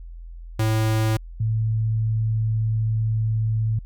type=tone pair in turn; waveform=square / sine; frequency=110 / 110.63 Hz; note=A2 / A2; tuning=0 / +10 cents; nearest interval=unison; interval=10 cents; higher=second; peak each=-19 dBFS; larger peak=neither; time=0.59-1.17 / 1.4-3.79 s; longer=second; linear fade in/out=5 ms; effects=added 42 Hz sine -35 dBFS peak until 3.85 s